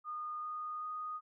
sine tone with pitch steps, 1224 / 1231.8 / 1239.7 Hz, D#6 / D#6 / D#6, -29 / -18 / -7 cents, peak -38 dBFS, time 0.04-1.21 s, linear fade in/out 50 ms, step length 390 ms, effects none

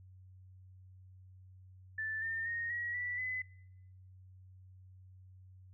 sine tone with pitch steps, 1760 / 1808.4 / 1858.2 / 1909.3 / 1961.9 / 2016 Hz, A6 / A6 / A#6 / A#6 / B6 / B6, 0 / +47 / -6 / +41 / -12 / +35 cents, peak -35 dBFS, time 1.98-3.42 s, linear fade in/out 5 ms, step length 240 ms, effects noise-tail reverb RT60 0.9 s tail -24 dB re dry + added 93 Hz sine -54 dBFS peak until 5.73 s

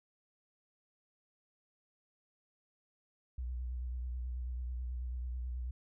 sine tone with vibrato, 61.74 Hz, B1, in tune, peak -36 dBFS, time 3.38-5.71 s, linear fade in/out 5 ms, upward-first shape sine, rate 9.2 Hz, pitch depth 46 cents each way, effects none

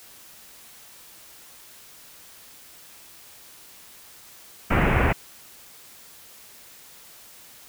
pink low-pass noise, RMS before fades -20 dBFS, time 4.7-5.13 s, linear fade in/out 10 ms, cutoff 2600 Hz, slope 48 dB/octave, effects white hiss -48 dBFS RMS until 7.68 s

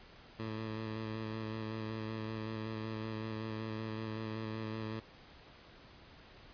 15% pulse tone with vibrato, 110 Hz, A2, in tune, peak -32 dBFS, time 0.39-5 s, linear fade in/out 5 ms, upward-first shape square, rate 5.3 Hz, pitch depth 16 cents each way, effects pink hiss -57 dBFS RMS until 6.53 s + resampled to 11025 Hz

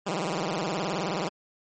10% pulse tone with vibrato, 177.9 Hz, F3, 32 cents sharp, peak -19 dBFS, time 0.06-1.29 s, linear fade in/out 10 ms, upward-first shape sine, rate 19 Hz, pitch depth 250 cents each way, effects MP3 32 kbps

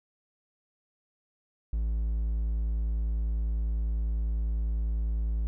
triangle tone, 55 Hz, A1, in tune, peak -24 dBFS, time 1.73-5.47 s, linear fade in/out 0 ms, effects none

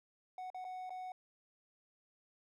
triangle tone with dropouts, 740 Hz, F#5, in tune, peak -40 dBFS, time 0.38-1.12 s, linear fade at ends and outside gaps 2 ms, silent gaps 0.502-0.545 / 0.644-0.649 / 0.895-0.904 s, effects none

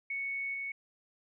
sine tone with level steps, 2217 Hz, C#7, in tune, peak -33 / -35 dBFS, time 0.1-0.72 s, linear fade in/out 5 ms, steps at 0.54 s, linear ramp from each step 2 ms, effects none

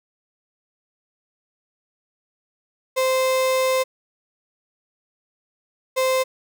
35% pulse tone pair in turn, 520 / 520 Hz, C5 / C5, -11 / -11 cents, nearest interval unison, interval 0 cents, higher neither, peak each -16 / -16 dBFS, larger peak neither, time 2.96-3.84 / 5.96-6.24 s, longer first, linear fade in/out 20 ms, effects none

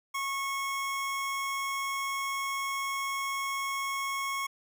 25% pulse tone, 1096 Hz, C#6, 20 cents flat, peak -27 dBFS, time 0.14-4.47 s, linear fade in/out 10 ms, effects none

